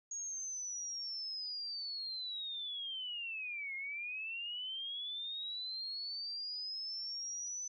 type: linear two-way sweep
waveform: sine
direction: down then up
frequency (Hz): 6645 to 2128 to 6060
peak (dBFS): -39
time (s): 0.11-7.68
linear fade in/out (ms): 5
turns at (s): 3.75
effects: none